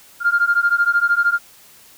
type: beating tone pair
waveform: sine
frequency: 1396.9 / 1409.9 Hz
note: F6 / F6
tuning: 0 / +16 cents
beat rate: 13 Hz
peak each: -16 dBFS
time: 0.2-1.39 s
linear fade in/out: 50 ms
effects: tanh soft clip ceiling -6 dBFS + white hiss -47 dBFS RMS until 1.97 s